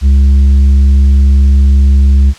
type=tone with tanh clipping; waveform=sine; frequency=68.4 Hz; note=C#2; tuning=23 cents flat; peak=-4 dBFS; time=0.01-2.34 s; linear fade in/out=50 ms; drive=5 dB; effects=white hiss -35 dBFS RMS until 2.38 s + low-pass 6000 Hz 12 dB/octave